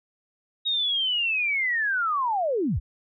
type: linear sweep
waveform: sine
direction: down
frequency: 3787 to 37.96 Hz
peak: -22 dBFS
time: 0.65-2.8 s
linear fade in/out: 20 ms
effects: none